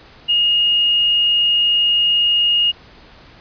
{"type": "tone", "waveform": "sine", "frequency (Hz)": 2857, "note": "F7", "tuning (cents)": 39, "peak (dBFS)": -12, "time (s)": [0.28, 2.72], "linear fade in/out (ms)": 20, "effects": ["pink hiss -44 dBFS RMS until 3.4 s", "resampled to 11025 Hz"]}